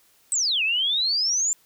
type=exponential two-way sweep; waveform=sine; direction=down then up; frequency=8380 to 2500 to 7340 Hz; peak=-20 dBFS; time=0.32-1.53 s; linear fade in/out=0 ms; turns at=0.63 s; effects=white hiss -60 dBFS RMS until 1.65 s